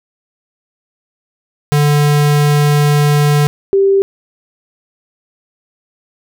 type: tone pair in turn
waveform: square / sine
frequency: 146.83 / 392 Hz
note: D3 / G4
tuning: 0 / 0 cents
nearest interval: octave + perfect fourth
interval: 1700 cents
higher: second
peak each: -9 / -7 dBFS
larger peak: second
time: 1.72-3.47 / 3.73-4.02 s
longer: first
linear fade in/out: 0 ms
effects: none